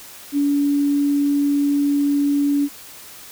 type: tone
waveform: sine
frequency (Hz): 285.7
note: D4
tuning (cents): -48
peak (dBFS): -15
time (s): 0.32-2.69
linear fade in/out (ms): 50
effects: white hiss -40 dBFS RMS until 3.31 s